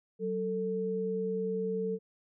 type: tone pair together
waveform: sine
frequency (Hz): 187.7 / 444.9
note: F#3 / A4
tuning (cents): +25 / +19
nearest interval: octave + minor third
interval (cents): 1494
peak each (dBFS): -35 / -31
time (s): 0.19-1.99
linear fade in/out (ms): 50
effects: none